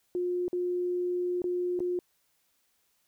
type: tone with dropouts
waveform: sine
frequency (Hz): 356.8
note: F4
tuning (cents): +37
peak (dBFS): -27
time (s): 0.15-1.99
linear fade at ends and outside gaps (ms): 1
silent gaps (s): 0.481-0.53 / 1.419-1.441 / 1.792-1.803
effects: white hiss -72 dBFS RMS until 3.07 s